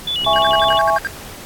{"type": "tone with vibrato", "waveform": "sine", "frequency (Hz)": 3179, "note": "G7", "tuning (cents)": 24, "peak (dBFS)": -18, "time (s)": [0.07, 0.79], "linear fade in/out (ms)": 5, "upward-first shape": "square", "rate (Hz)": 5.7, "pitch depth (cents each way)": 150}
{"type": "click train", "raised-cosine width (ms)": 2, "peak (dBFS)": -20, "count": 36, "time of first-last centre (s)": [0.22, 0.748], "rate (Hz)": 66.3}
{"type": "chord", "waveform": "sine", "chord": "C# minor", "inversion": "first", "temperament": "equal", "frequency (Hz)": [659.3, 830.6, 1108.7], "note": ["E5", "G#5", "C#6"], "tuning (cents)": [0, 0, 0], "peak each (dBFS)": -17, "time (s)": [0.26, 0.98], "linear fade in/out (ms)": 10}
{"type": "tone bursts", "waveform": "triangle", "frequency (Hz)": 1594, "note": "G6", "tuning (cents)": 28, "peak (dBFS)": -16, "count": 9, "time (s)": [0.36, 1.071], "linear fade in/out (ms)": 0, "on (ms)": 23, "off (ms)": 63}
{"effects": ["pink hiss -35 dBFS RMS until 1.45 s", "AAC 64 kbps"]}